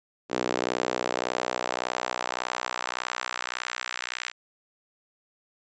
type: tone with high-pass filter sweep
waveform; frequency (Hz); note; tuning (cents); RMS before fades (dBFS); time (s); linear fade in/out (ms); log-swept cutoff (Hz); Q
sawtooth; 61.74; B1; 0; -31; 0.29-4.33; 50; 350 to 1900; 1.3
effects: resampled to 16000 Hz